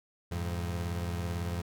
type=beating tone pair; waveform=30% pulse; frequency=86 / 104 Hz; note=F2 / G#2; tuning=-26 / +3 cents; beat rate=18 Hz; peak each=-30 / -37 dBFS; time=0.31-1.62 s; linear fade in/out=10 ms; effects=none